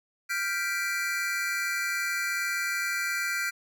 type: chord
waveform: square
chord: G dominant seventh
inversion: third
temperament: equal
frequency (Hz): 1396.9 / 1568 / 1975.5 / 2349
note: F6 / G6 / B6 / D7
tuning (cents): 0 / 0 / 0 / 0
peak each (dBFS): -34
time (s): 0.29-3.51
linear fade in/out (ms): 20
effects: none